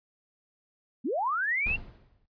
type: linear sweep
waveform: sine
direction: up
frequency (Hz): 198.8 to 2794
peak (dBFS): -26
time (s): 1.04-1.77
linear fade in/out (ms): 20
type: noise with exponential decay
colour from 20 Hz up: brown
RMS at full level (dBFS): -32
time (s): 1.66-2.26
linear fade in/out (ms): 5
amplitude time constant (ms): 130
effects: noise-tail reverb RT60 0.1 s tail -17 dB re dry + resampled to 11025 Hz